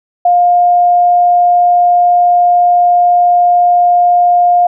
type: tone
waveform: sine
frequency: 707 Hz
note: F5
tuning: 21 cents sharp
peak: -5 dBFS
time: 0.25-4.67 s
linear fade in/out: 5 ms
effects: none